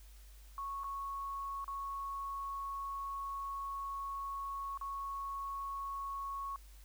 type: tone with dropouts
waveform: sine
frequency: 1105 Hz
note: C#6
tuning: 6 cents flat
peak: -38 dBFS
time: 0.58-6.56 s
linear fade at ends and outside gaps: 1 ms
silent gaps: 0.835-0.842 / 1.644-1.679 / 4.775-4.812 s
effects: added 50 Hz sine -53 dBFS peak until 6.84 s + white hiss -64 dBFS RMS until 6.84 s